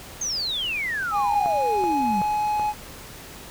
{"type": "exponential sweep", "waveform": "sine", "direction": "down", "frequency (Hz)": [6510, 183.3], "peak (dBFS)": -24, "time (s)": [0.21, 2.22], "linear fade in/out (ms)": 5}
{"type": "tone with pitch glide", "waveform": "triangle", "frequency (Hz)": [820, 842.1], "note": ["G#5", "G#5"], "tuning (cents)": [-22, 24], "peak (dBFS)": -19, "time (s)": [1.11, 2.74], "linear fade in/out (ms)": 50, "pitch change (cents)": 46, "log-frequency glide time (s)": [1.32, 2.08]}
{"type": "click train", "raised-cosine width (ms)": 1, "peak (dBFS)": -18, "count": 4, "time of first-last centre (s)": [1.46, 2.596], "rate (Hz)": 2.64}
{"effects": ["pink hiss -41 dBFS RMS until 3.5 s"]}